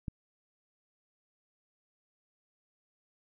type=click; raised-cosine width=5 ms; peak=-23 dBFS; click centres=0.082 s; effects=none